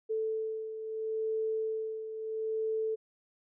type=beating tone pair; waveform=sine; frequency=440 / 440.75 Hz; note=A4 / A4; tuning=0 / +3 cents; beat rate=0.75 Hz; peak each=-32 / -39 dBFS; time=0.09-2.96 s; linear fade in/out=20 ms; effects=none